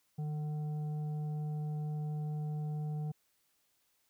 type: tone with frequency modulation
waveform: sine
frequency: 152.1 Hz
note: D#3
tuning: 39 cents flat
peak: -34 dBFS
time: 0.18-3.12 s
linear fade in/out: 10 ms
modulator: 601 Hz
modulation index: 0.24
effects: white hiss -75 dBFS RMS until 4.09 s